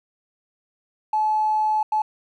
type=tone bursts at uneven times; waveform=triangle; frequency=860 Hz; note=A5; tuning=40 cents flat; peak=-14 dBFS; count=2; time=1.13-1.83 / 1.92-2.02 s; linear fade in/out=5 ms; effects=tanh soft clip ceiling -16 dBFS